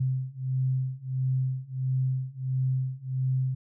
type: beating tone pair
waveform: sine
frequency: 129.6 / 131.1 Hz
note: C3 / C3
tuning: -16 / +4 cents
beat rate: 1.5 Hz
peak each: -29 / -28 dBFS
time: 0-3.55 s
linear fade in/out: 10 ms
effects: none